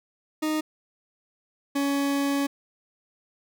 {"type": "tone pair in turn", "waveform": "40% pulse", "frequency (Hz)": [309.5, 280.1], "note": ["D#4", "C#4"], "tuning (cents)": [-9, 18], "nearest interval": "major second", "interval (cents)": 173, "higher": "first", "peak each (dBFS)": [-23, -22], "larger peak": "second", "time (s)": [[0.42, 0.61], [1.75, 2.47]], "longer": "second", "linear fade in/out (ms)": 10, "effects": []}